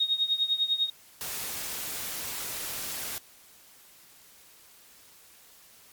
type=tone with tremolo; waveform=sine; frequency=3729 Hz; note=A#7; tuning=in tune; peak=-20 dBFS; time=0-0.9 s; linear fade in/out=5 ms; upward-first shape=triangle; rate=10 Hz; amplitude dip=90%
type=noise; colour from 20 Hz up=white; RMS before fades=-35 dBFS; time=1.21-3.18 s; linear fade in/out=0 ms
effects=white hiss -55 dBFS RMS until 5.92 s + MP3 96 kbps